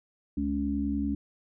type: harmonic tone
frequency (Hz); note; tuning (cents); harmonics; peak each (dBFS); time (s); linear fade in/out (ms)
70.5; C#2; +30; 1 / 3 / 4; -34 / -31 / -29; 0.37-1.15; 5
effects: none